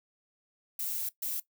violet noise bursts at uneven times, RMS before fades -34 dBFS, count 2, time 0.79-1.09 / 1.22-1.4 s, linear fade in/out 5 ms, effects noise-tail reverb RT60 0.1 s tail -17 dB re dry

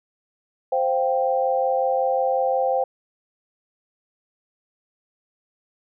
sine chord, C suspended fourth, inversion none, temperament equal, 523.3 / 698.5 / 784 Hz, C5 / F5 / G5, 0 / 0 / 0 cents, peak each -21 / -26 / -23 dBFS, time 0.72-2.84 s, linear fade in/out 5 ms, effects none

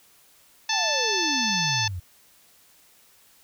harmonic tone, 880 Hz, A5, in tune, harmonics 1 / 2 / 3 / 4 / 5 / 6 / 7, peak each -30 / -30 / -30 / -30 / -30 / -30 / -30 dBFS, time 0.69-1.88 s, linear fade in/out 5 ms
sine exponential sweep, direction down, 846 to 83.4 Hz, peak -29 dBFS, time 0.72-2 s, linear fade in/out 10 ms
effects white hiss -57 dBFS RMS until 3.43 s

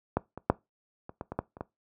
clicks, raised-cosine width 1 ms, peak -11 / -25 / -6 / -27 / -21 / -21 / -14 / -30 / -20 dBFS, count 9, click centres 0.17 / 0.376 / 0.5 / 1.094 / 1.211 / 1.32 / 1.39 / 1.569 / 1.609 s, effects noise-tail reverb RT60 0.2 s tail -21 dB re dry + high-pass 60 Hz 12 dB/octave

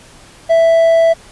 triangle tone, 660 Hz, E5, 2 cents sharp, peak -5 dBFS, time 0.49-1.14 s, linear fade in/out 20 ms, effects pink hiss -41 dBFS RMS until 1.31 s + resampled to 24000 Hz

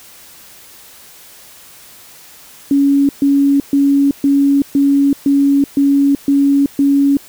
sine tone bursts, 279.8 Hz, C#4, 16 cents sharp, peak -8 dBFS, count 9, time 2.71-7.17 s, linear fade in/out 2 ms, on 380 ms, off 130 ms, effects white hiss -40 dBFS RMS until 7.28 s

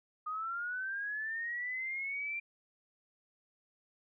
sine linear sweep, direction up, 1228 to 2372 Hz, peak -35 dBFS, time 0.26-2.4 s, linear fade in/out 10 ms, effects none

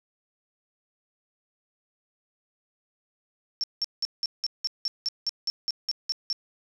sine tone bursts, 5430 Hz, F8, 50 cents flat, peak -24 dBFS, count 14, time 3.61-6.328 s, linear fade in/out 0 ms, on 27 ms, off 180 ms, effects none

